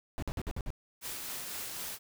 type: noise bursts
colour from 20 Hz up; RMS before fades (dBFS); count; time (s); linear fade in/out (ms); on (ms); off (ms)
brown; -35; 6; 0.18-0.704; 0; 44; 52
type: noise with tremolo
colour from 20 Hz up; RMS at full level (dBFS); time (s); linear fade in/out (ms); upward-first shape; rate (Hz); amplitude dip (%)
white; -39; 1.01-1.99; 50; sine; 3.9; 25
effects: none